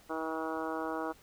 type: harmonic tone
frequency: 160 Hz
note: D#3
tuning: 49 cents sharp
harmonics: 2 / 3 / 4 / 5 / 6 / 7 / 8 / 9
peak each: -38 / -40 / -41 / -42 / -43 / -43 / -44 / -45 dBFS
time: 0.09-1.13 s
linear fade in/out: 20 ms
effects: pink hiss -60 dBFS RMS until 1.22 s